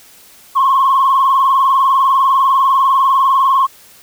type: tone with vibrato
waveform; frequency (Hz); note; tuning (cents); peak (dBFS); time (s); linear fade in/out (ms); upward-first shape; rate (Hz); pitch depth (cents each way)
sine; 1072; C6; +42; -7; 0.55-3.67; 20; sine; 20; 80
effects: tanh soft clip ceiling -5 dBFS + white hiss -43 dBFS RMS until 4.02 s